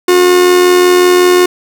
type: tone with amplitude modulation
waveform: 45% pulse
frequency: 360 Hz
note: F#4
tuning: 47 cents flat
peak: -3 dBFS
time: 0.08-1.46 s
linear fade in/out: 5 ms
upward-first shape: sine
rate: 85.4 Hz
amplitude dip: 40%
effects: none